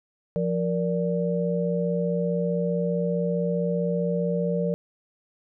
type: tone cluster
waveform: sine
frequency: 174.5 / 467.7 / 583 Hz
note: F3 / A#4 / D5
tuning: -1 / +6 / -13 cents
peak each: -25 / -27 / -29 dBFS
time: 0.36-4.74 s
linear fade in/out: 0 ms
effects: none